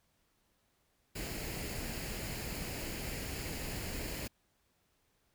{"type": "noise with comb filter", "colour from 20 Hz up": "pink", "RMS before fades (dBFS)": -40, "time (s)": [1.15, 4.28], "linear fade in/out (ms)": 10, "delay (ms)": 0.42, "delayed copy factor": 0.5, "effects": ["pink hiss -75 dBFS RMS until 5.34 s"]}